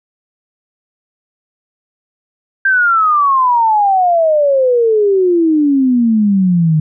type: exponential sweep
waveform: sine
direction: down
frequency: 1591 to 152.1 Hz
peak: -8 dBFS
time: 2.65-6.8 s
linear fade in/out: 5 ms
effects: none

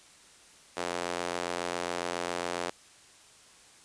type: tone with high-pass filter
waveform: square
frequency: 43.65 Hz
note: F1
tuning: in tune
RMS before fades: -34 dBFS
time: 0.77-2.7 s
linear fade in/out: 0 ms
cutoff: 490 Hz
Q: 0.97
effects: white hiss -56 dBFS RMS until 3.84 s + resampled to 22050 Hz

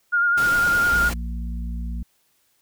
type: tone with vibrato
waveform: sine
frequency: 1413 Hz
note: F6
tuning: 20 cents sharp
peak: -16 dBFS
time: 0.12-1.1 s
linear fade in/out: 20 ms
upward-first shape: sine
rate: 9.8 Hz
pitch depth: 27 cents each way
type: noise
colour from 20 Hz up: pink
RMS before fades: -30 dBFS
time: 0.37-1.14 s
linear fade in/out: 10 ms
type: harmonic tone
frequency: 58.27 Hz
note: A#1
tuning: in tune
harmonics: 1 / 3 / 4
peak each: -26 / -36 / -38 dBFS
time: 0.92-2.03 s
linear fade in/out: 5 ms
effects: white hiss -65 dBFS RMS until 2.61 s

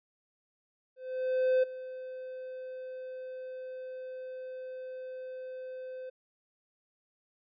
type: tone with ADSR envelope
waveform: triangle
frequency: 514 Hz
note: C5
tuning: 31 cents flat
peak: -20 dBFS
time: 0.96-6.1 s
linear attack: 670 ms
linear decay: 11 ms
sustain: -17 dB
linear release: 10 ms
effects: resampled to 11025 Hz

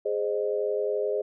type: chord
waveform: sine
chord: Ab major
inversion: none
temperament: equal with one note detuned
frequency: 415.3 / 523.3 / 614.8 Hz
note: Ab4 / C5 / Eb5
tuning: 0 / 0 / -21 cents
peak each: -27 / -30 / -31 dBFS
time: 0.05-1.22 s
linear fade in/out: 10 ms
effects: none

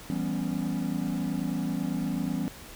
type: chord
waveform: triangle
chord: C# half-diminished seventh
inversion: first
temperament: equal with one note detuned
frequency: 167.99 / 196 / 246.9 / 277.2 Hz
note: E3 / G3 / B3 / C#4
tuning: +33 / 0 / 0 / 0 cents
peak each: -31 dBFS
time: 0.1-2.48 s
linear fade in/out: 0 ms
effects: pink hiss -46 dBFS RMS until 2.75 s

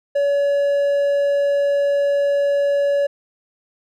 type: tone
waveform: triangle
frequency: 567 Hz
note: C#5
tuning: 39 cents sharp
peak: -13 dBFS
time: 0.15-3.07 s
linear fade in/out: 10 ms
effects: none

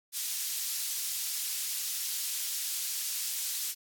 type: high-pass noise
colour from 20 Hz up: pink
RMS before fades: -34 dBFS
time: 0.12-3.75 s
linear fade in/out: 50 ms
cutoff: 4900 Hz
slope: 12 dB/octave
effects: AAC 64 kbps

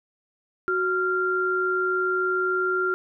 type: tone pair together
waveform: sine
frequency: 370 / 1386.5 Hz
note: F#4 / F6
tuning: 0 / -13 cents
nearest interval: octave + major seventh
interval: 2287 cents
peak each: -25 / -23 dBFS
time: 0.68-2.94 s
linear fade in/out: 0 ms
effects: none

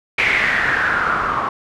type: noise with low-pass filter sweep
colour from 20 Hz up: white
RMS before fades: -18 dBFS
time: 0.18-1.49 s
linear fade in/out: 5 ms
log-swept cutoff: 2300 to 1100 Hz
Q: 6.2
effects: none

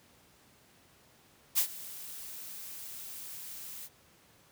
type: noise with ADSR envelope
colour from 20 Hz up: blue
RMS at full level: -25 dBFS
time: 1.55-3.89 s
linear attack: 31 ms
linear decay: 87 ms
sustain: -19 dB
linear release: 42 ms
effects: pink hiss -62 dBFS RMS until 4.51 s + high-pass 80 Hz 12 dB/octave

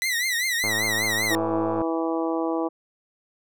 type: tone with vibrato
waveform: sawtooth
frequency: 1975.5 Hz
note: B6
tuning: in tune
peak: -19 dBFS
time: 0.02-1.35 s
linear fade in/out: 0 ms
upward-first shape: triangle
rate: 5.1 Hz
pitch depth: 140 cents each way
type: click train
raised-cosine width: 1 ms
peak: -17 dBFS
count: 128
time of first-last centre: 0.64-1.816 s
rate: 108 Hz
type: harmonic tone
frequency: 163.9 Hz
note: E3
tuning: 10 cents flat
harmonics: 2 / 3 / 4 / 5 / 6 / 7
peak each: -25 / -29 / -31 / -33 / -35 / -36 dBFS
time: 1.3-2.69 s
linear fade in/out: 20 ms
effects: none

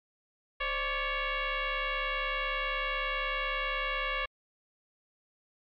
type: tone with frequency modulation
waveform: sine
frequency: 527 Hz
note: C5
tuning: 12 cents sharp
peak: -29 dBFS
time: 0.6-4.26 s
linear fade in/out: 10 ms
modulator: 562 Hz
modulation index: 4.6
effects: MP3 64 kbps

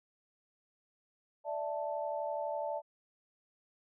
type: chord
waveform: sine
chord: D suspended second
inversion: none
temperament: equal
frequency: 587.3 / 659.3 / 880 Hz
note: D5 / E5 / A5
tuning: 0 / 0 / 0 cents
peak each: -37 / -39 / -39 dBFS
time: 1.44-2.82 s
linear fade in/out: 50 ms
effects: none

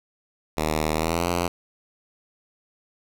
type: tone with pitch glide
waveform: 5% pulse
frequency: 77.6 to 87.1 Hz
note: D#2 to F2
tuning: -4 to -4 cents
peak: -11 dBFS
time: 0.57-1.48 s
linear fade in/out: 5 ms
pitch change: +200 cents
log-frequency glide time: 0.93-1.26 s
effects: none

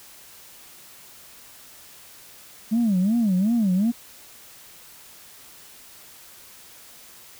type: tone with vibrato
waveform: sine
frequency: 207.8 Hz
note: G#3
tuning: 1 cent sharp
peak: -16 dBFS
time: 2.71-3.92 s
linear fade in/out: 20 ms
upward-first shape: sine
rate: 2.7 Hz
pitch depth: 240 cents each way
effects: tanh soft clip ceiling -15 dBFS + white hiss -47 dBFS RMS until 7.39 s

